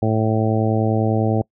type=harmonic tone; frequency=110 Hz; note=A2; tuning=in tune; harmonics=1 / 2 / 3 / 4 / 5 / 6 / 7; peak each=-19 / -22 / -24 / -25 / -26 / -27 / -27 dBFS; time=0.02-1.42 s; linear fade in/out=5 ms; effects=noise-tail reverb RT60 0.1 s tail -25 dB re dry